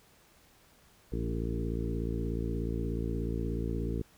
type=harmonic tone with a mistuned harmonic; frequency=56.7 Hz; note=A#1; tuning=47 cents flat; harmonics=1 / 2 / 3 / 4 / 5 / 6 / 7 / 8; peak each=-34 / -37 / -39 / -40 / -41 / -42 / -42 / -43 dBFS; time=1.12-4.02 s; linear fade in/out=5 ms; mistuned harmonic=6; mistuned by=-16 cents; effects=pink hiss -62 dBFS RMS until 4.17 s